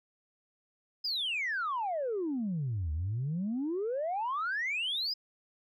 sine exponential two-way sweep, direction down then up, 5130 to 73.42 to 5130 Hz, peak -29 dBFS, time 1.04-5.14 s, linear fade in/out 10 ms, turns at 2.92 s, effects tanh soft clip ceiling -27 dBFS

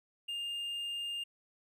triangle tone, 2812 Hz, F7, 11 cents sharp, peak -34 dBFS, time 0.28-1.24 s, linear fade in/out 10 ms, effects none

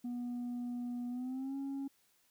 sine tone with pitch glide, 243.2 to 274.6 Hz, B3 to C#4, -26 to -16 cents, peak -34 dBFS, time 0.04-1.88 s, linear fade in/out 10 ms, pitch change +210 cents, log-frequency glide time 1.09-1.56 s, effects tanh soft clip ceiling -36 dBFS + white hiss -72 dBFS RMS until 2.3 s

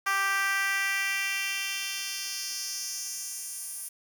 10% pulse tone with high-pass filter sweep, 392 Hz, G4, in tune, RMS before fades -31 dBFS, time 0.06-3.89 s, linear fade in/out 10 ms, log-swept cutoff 1200 to 10000 Hz, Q 2, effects 8-bit

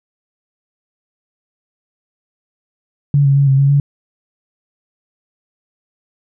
sine tone with pitch steps, 142.6 / 138.4 / 140.3 / 135 / 139 / 142 Hz, C#3 / C#3 / C#3 / C#3 / C#3 / C#3, +49 / -2 / +21 / -45 / +5 / +42 cents, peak -8 dBFS, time 3.14-3.8 s, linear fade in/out 2 ms, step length 110 ms, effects none

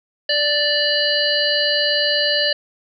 harmonic tone with a mistuned harmonic, 587.3 Hz, D5, in tune, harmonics 1 / 3 / 5 / 7 / 8, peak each -22 / -22 / -22 / -22 / -22 dBFS, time 0.29-2.53 s, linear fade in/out 5 ms, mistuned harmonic 8, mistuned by -26 cents, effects none

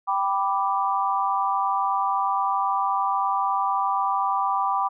sine chord, G major, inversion none, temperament equal, 784 / 987.8 / 1174.7 Hz, G5 / B5 / D6, 0 / 0 / 0 cents, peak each -25 dBFS, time 0.07-4.89 s, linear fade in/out 20 ms, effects none

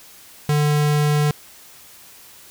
square tone, 148.5 Hz, D3, 20 cents sharp, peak -16 dBFS, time 0.49-1.31 s, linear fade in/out 2 ms, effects white hiss -45 dBFS RMS until 2.5 s

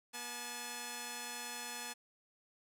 5% pulse tone pair together, 241.2 / 859.5 Hz, B3 / A5, -41 / -41 cents, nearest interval octave + minor seventh, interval 2200 cents, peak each -36 / -31 dBFS, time 0.13-1.94 s, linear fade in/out 20 ms, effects none

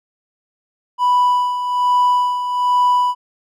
triangle tone with tremolo, 987.8 Hz, B5, in tune, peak -8 dBFS, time 0.98-3.15 s, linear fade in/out 50 ms, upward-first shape sine, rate 1.2 Hz, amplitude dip 65%, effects tanh soft clip ceiling -5 dBFS

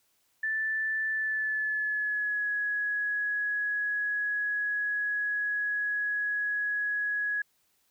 sine tone with pitch glide, 1760 to 1674.7 Hz, A6 to G#6, 0 to +14 cents, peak -27 dBFS, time 0.43-7.42 s, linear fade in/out 5 ms, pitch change -86 cents, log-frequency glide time 1.1-2.5 s, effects white hiss -71 dBFS RMS until 7.9 s

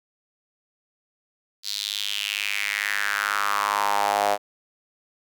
sawtooth tone with high-pass filter sweep, 102.2 Hz, G#2, 27 cents flat, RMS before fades -25 dBFS, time 1.63-4.38 s, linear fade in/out 50 ms, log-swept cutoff 4400 to 650 Hz, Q 4.2, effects none

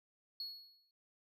triangle tone with exponential decay, 4348 Hz, C#8, 34 cents flat, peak -36 dBFS, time 0.4-0.91 s, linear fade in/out 2 ms, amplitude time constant 110 ms, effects noise-tail reverb RT60 0.2 s tail -25 dB re dry + tanh soft clip ceiling -35 dBFS

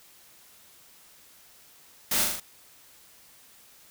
white noise with echo, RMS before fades -26 dBFS, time 2.11-2.24 s, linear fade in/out 5 ms, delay 40 ms, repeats 4, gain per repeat -3 dB, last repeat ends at 2.4 s, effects white hiss -55 dBFS RMS until 3.9 s

